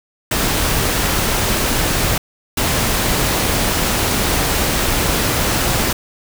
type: noise bursts at uneven times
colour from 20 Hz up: pink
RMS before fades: -17 dBFS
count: 2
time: 0.31-2.18 / 2.57-5.93 s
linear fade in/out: 5 ms
effects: none